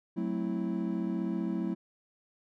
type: chord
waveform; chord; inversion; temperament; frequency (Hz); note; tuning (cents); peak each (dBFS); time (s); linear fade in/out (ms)
triangle; F# half-diminished seventh; none; equal; 185 / 220 / 261.6 / 329.6; F#3 / A3 / C4 / E4; 0 / 0 / 0 / 0; -32 / -33 / -37 / -33; 0.16-1.75; 20
effects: none